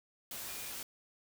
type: tone in noise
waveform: sine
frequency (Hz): 2423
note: D#7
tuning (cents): -47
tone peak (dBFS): -53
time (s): 0.48-0.7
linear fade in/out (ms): 2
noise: white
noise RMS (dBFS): -43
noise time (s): 0.31-0.83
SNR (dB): -13
effects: none